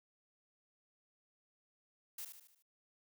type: noise with echo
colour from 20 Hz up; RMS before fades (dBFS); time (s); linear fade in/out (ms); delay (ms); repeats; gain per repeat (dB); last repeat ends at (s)
blue; -45; 2.18-2.25; 5; 75; 5; -6; 2.625
effects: none